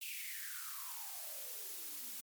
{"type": "noise with high-pass filter sweep", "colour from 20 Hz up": "blue", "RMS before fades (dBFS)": -45, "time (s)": [0.01, 2.21], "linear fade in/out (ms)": 10, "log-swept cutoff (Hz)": [2800, 210], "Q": 8.4, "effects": ["MP3 96 kbps"]}